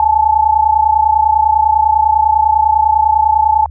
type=tone pair together; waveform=sine; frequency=850 / 880 Hz; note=G#5 / A5; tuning=+40 / 0 cents; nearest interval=minor second; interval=60 cents; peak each=-11 dBFS; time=0-3.66 s; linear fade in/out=2 ms; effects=added 75 Hz sine -27 dBFS peak until 3.7 s